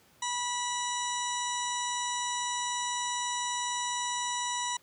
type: harmonic tone with a mistuned harmonic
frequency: 977 Hz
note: B5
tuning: 19 cents flat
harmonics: 1 / 2 / 3 / 4 / 6 / 7 / 8 / 9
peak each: -33 / -40 / -42 / -38 / -39 / -40 / -43 / -46 dBFS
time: 0.22-4.77 s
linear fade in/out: 5 ms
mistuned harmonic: 7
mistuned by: +48 cents
effects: pink hiss -62 dBFS RMS until 4.82 s + high-pass 100 Hz 12 dB/octave

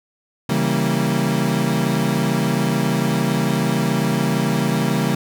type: chord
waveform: 35% pulse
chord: C# diminished seventh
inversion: none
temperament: equal with one note detuned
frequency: 137.95 / 164.81 / 196 / 233.1 Hz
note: C#3 / E3 / G3 / Bb3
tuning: -8 / 0 / 0 / 0 cents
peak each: -21 dBFS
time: 0.49-5.15 s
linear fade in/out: 5 ms
effects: none

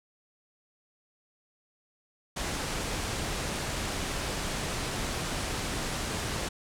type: low-pass noise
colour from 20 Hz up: pink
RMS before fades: -33 dBFS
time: 2.36-6.49 s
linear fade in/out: 10 ms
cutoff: 9800 Hz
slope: 24 dB/octave
effects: none

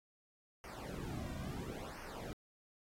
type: noise with flanger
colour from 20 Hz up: brown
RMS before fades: -45 dBFS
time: 0.64-2.33 s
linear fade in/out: 0 ms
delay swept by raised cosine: 0.26 to 2.36 ms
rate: 0.73 Hz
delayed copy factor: -0.85
effects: AAC 48 kbps

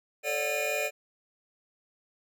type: tone cluster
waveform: square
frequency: 439.4 / 545 / 590 / 734 / 2435 Hz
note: A4 / C#5 / D5 / F#5 / D#7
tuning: -2 / -29 / +8 / -14 / -38 cents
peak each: -38 / -38 / -33 / -40 / -32 dBFS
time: 0.23-0.91 s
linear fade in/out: 50 ms
effects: none

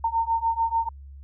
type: beating tone pair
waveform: sine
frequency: 909 / 915.8 Hz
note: A#5 / A#5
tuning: -44 / -31 cents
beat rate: 6.8 Hz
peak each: -25 / -24 dBFS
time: 0.04-0.89 s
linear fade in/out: 5 ms
effects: added 69 Hz sine -40 dBFS peak until 1.23 s

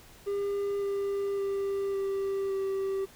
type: tone with pitch steps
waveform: triangle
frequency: 401.8 / 398.3 / 394.9 / 391.5 / 388.1 Hz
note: G4 / G4 / G4 / G4 / G4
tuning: +43 / +28 / +13 / -2 / -17 cents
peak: -26 dBFS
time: 0.26-3.06 s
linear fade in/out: 20 ms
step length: 560 ms
effects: pink hiss -54 dBFS RMS until 3.15 s

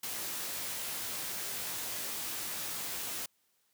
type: noise with comb filter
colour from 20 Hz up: white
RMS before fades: -38 dBFS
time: 0.03-3.26 s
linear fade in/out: 5 ms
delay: 18 ms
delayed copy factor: +0.6
effects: white hiss -74 dBFS RMS until 3.73 s + high-pass 80 Hz 12 dB/octave

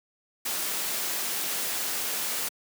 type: noise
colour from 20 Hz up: white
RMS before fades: -30 dBFS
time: 0.45-2.49 s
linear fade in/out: 10 ms
effects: high-pass 200 Hz 12 dB/octave

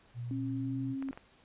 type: tone with pitch glide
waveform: sine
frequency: 120 to 124.95 Hz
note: B2 to B2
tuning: -49 to +21 cents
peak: -36 dBFS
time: 0.14-0.96 s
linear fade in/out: 50 ms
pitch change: +70 cents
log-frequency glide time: 0.57-0.79 s
type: tone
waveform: sine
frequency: 270 Hz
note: C#4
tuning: 45 cents flat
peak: -34 dBFS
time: 0.31-1.11 s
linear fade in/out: 0 ms
type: clicks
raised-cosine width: 0.5 ms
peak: -31 dBFS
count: 4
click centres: 1.025 / 1.087 / 1.13 / 1.175 s
effects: pink hiss -63 dBFS RMS until 1.44 s + resampled to 8000 Hz

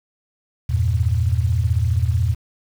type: chord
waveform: sine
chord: E diminished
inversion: none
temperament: equal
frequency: 82.41 / 98 / 116.54 Hz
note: E2 / G2 / Bb2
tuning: 0 / 0 / 0 cents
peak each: -19 / -22 / -20 dBFS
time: 0.69-2.35 s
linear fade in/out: 10 ms
effects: 7-bit

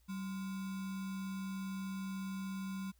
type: tone with sample-and-hold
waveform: sine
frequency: 191.6 Hz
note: G3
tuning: 39 cents flat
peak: -38 dBFS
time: 0.08-2.92 s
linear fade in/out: 20 ms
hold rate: 1225 Hz
effects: added 60 Hz sine -66 dBFS peak until 2.99 s + white hiss -75 dBFS RMS until 2.99 s

